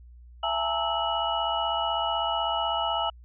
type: tone cluster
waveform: sine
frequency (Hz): 671 / 839 / 915 / 1309 / 2931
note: E5 / G#5 / A#5 / E6 / F#7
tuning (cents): +31 / +17 / -32 / -13 / -17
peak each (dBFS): -31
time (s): 0.43-3.1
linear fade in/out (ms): 5
effects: added 60 Hz sine -46 dBFS peak until 3.24 s